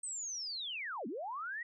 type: linear two-way sweep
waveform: sine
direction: down then up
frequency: 8372 to 200.4 to 1944 Hz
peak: -38 dBFS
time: 0.03-1.63 s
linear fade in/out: 5 ms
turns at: 1.07 s
effects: none